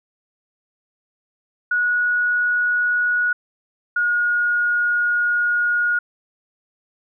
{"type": "tone pair in turn", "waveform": "sine", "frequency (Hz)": [1459, 1438.9], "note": ["F#6", "F#6"], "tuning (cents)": [-25, -49], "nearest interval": "unison", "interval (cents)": 24, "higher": "first", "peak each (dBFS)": -16, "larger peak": "neither", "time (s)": [[1.71, 3.33], [3.96, 5.99]], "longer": "second", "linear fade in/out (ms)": 5, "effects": []}